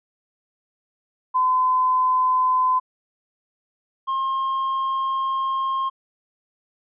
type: tone pair in turn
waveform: sine / triangle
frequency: 1020 / 1067.6 Hz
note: C6 / C6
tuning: -44 / +35 cents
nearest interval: minor second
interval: 79 cents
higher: second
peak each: -16 / -19 dBFS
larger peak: first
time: 1.34-2.8 / 4.07-5.9 s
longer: second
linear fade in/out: 20 ms
effects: resampled to 8000 Hz